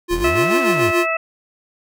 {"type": "tone with tremolo", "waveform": "square", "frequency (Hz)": 349.2, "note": "F4", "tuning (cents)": 0, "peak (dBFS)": -15, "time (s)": [0.08, 1.07], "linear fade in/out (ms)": 50, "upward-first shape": "sine", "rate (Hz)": 6.9, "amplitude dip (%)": 70}
{"type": "exponential two-way sweep", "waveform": "40% pulse", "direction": "up then down", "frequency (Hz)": [30.87, 293.7, 87.4], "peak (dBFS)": -22, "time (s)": [0.1, 0.92], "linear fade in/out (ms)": 20, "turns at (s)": 0.59}
{"type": "harmonic tone", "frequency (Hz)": 653, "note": "E5", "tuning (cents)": -17, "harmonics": [1, 2, 3, 4], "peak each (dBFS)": [-22, -23, -26, -22], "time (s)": [0.24, 1.17], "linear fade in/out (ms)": 5}
{"effects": []}